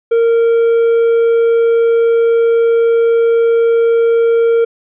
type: tone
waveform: triangle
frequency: 461.9 Hz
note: A#4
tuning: 16 cents flat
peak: -6 dBFS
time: 0.11-4.65 s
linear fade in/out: 10 ms
effects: resampled to 8000 Hz